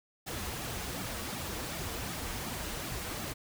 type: noise with flanger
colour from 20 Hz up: pink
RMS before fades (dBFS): -38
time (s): 0.26-3.34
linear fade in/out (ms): 20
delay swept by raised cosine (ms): 1.9 to 7.7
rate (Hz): 2.7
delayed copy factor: -0.8
effects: none